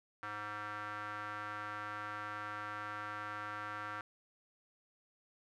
square tone with band-pass filter, 104.7 Hz, G#2, 15 cents sharp, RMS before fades -43 dBFS, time 0.23-4.01 s, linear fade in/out 0 ms, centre 1400 Hz, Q 3.6, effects none

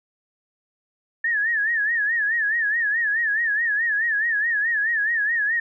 sine tone with vibrato, 1768 Hz, A6, 8 cents sharp, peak -19 dBFS, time 1.24-5.6 s, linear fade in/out 5 ms, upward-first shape sine, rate 4.7 Hz, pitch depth 120 cents each way, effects none

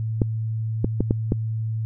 clicks, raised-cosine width 3 ms, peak -6 dBFS, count 5, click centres 0.218 / 0.845 / 1.006 / 1.109 / 1.321 s, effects added 111 Hz sine -23 dBFS peak until 1.85 s

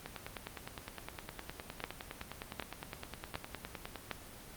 two click trains, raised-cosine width 0.3 ms, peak -19 / -24 dBFS, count 4 / 39, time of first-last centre 1.84-4.113 / 0.06-3.957 s, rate 1.32 / 9.75 Hz, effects pink hiss -51 dBFS RMS until 4.56 s + Opus 24 kbps

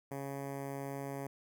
10% pulse tone with notch filter, 138.59 Hz, C#3, in tune, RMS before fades -41 dBFS, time 0.11-1.27 s, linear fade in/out 5 ms, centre 3800 Hz, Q 0.5, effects none

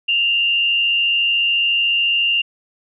sine tone with frequency modulation, 2794 Hz, F7, in tune, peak -14 dBFS, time 0.08-2.42 s, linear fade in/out 10 ms, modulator 110 Hz, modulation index 0.51, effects none

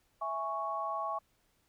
sine chord, C# minor, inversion first, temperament equal, 659.3 / 830.6 / 1108.7 Hz, E5 / G#5 / C#6, 0 / 0 / 0 cents, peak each -39 / -39 / -35 dBFS, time 0.21-1.19 s, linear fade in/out 10 ms, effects pink hiss -73 dBFS RMS until 1.68 s

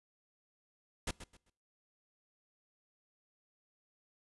pink noise with echo, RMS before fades -36 dBFS, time 1.07-1.11 s, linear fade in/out 5 ms, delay 130 ms, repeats 3, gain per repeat -12 dB, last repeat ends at 1.5 s, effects noise-tail reverb RT60 0.6 s tail -25 dB re dry + resampled to 24000 Hz

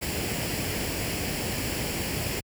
pink noise with comb filter, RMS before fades -29 dBFS, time 0.01-2.41 s, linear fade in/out 20 ms, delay 0.4 ms, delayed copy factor +0.55, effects high-pass 60 Hz 12 dB/octave

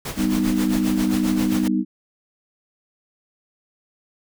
pink noise with tremolo, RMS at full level -28 dBFS, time 0.05-1.68 s, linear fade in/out 5 ms, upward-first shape sine, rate 7.5 Hz, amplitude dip 70%
sine chord, G augmented, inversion none, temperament equal with one note detuned, 196 / 248.7 / 311.1 Hz, G3 / B3 / D#4, 0 / +12 / 0 cents, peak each -22 dBFS, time 0.16-1.85 s, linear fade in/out 50 ms
effects none

